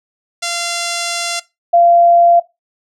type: tone pair in turn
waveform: 5% pulse / sine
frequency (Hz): 689 / 689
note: F5 / F5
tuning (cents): -24 / -24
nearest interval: unison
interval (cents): 0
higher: neither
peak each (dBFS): -6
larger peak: neither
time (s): 0.42-1.4 / 1.73-2.4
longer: first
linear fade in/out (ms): 10
effects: noise-tail reverb RT60 0.2 s tail -18 dB re dry + low-pass 10000 Hz 12 dB/octave